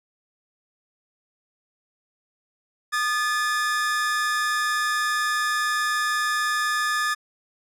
45% pulse tone pair together, 1222 / 1728.2 Hz, D#6 / A6, -32 / -32 cents, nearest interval tritone, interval 600 cents, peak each -25 / -24 dBFS, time 2.92-7.15 s, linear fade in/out 20 ms, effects low-pass 11000 Hz 12 dB/octave

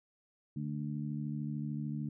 harmonic tone, 73.42 Hz, D2, in tune, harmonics 2 / 3 / 4, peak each -37 / -39 / -44 dBFS, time 0.56-2.09 s, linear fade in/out 5 ms, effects none

